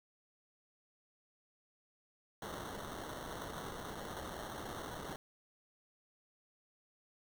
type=noise with sample-and-hold; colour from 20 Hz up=violet; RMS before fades=-45 dBFS; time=2.42-5.16 s; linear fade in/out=2 ms; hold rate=2450 Hz; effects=none